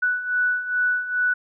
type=beating tone pair; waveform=sine; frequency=1480 / 1482.4 Hz; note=F#6 / F#6; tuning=0 / +3 cents; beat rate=2.4 Hz; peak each=-26 / -21 dBFS; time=0.02-1.34 s; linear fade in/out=10 ms; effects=none